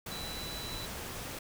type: tone in noise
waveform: sine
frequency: 3968 Hz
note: B7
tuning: 7 cents sharp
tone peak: -42 dBFS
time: 0.11-0.86 s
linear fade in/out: 5 ms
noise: pink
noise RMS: -41 dBFS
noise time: 0.06-1.39 s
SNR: -4 dB
effects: none